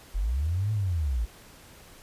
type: linear two-way sweep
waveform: sine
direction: up then down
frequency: 40.14 to 109.6 to 51.4 Hz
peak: -24 dBFS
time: 0.14-1.26 s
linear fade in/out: 20 ms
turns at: 0.72 s
effects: pink hiss -51 dBFS RMS until 2.02 s + resampled to 32000 Hz